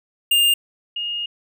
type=tone pair in turn; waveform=square / sine; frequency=2810 / 2851 Hz; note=F7 / F7; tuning=+10 / +35 cents; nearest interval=unison; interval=25 cents; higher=second; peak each=-14 / -23 dBFS; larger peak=first; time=0.31-0.54 / 0.96-1.26 s; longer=second; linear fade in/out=5 ms; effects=none